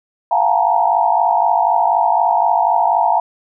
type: tone cluster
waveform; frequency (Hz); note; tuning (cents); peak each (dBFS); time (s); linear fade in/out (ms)
sine; 687 / 740 / 837 / 901 / 945; F5 / F#5 / G#5 / A5 / A#5; -29 / 0 / +13 / +41 / +23; -18; 0.31-3.2; 5
effects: none